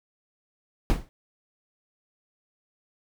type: noise with exponential decay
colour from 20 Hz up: brown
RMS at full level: -18 dBFS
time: 0.9-1.09 s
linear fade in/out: 0 ms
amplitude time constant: 41 ms
effects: none